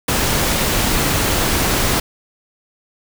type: noise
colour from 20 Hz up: pink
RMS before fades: -17 dBFS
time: 0.08-2 s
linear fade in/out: 5 ms
effects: none